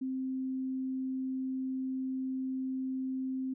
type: tone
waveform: sine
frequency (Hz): 261.6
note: C4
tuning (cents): 0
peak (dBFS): -32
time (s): 0.01-3.54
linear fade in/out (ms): 10
effects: none